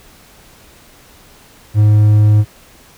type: tone with hard clipping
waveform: triangle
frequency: 105.5 Hz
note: G#2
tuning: 28 cents sharp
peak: -7 dBFS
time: 1.74-2.45 s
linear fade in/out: 50 ms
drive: 6 dB
effects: pink hiss -44 dBFS RMS until 2.97 s